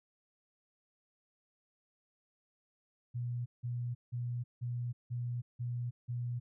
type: tone bursts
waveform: sine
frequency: 121.2 Hz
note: B2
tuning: 32 cents flat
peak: -34 dBFS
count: 7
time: 3.14-6.4 s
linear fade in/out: 20 ms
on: 320 ms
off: 170 ms
effects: none